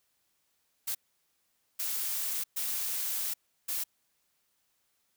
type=noise bursts at uneven times; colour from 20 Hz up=blue; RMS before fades=-33 dBFS; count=4; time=0.87-0.95 / 1.79-2.44 / 2.56-3.34 / 3.68-3.84 s; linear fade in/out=10 ms; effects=white hiss -75 dBFS RMS until 5.16 s